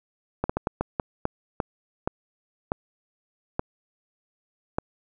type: slowing click train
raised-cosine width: 1 ms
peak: -10 dBFS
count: 12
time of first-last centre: 0.44-4.785 s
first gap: 55 ms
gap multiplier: 1.36
effects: none